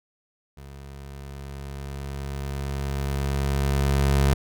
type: tone with level ramp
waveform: 25% pulse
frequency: 69.2 Hz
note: C#2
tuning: 2 cents flat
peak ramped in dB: -37 to -13 dBFS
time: 0.57-4.34 s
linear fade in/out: 5 ms
effects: none